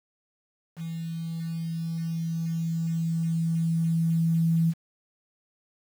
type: tone with level ramp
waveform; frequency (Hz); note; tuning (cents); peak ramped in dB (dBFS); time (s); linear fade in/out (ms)
sine; 164.81; E3; 0; -31 to -19; 0.76-4.74; 50
effects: 8-bit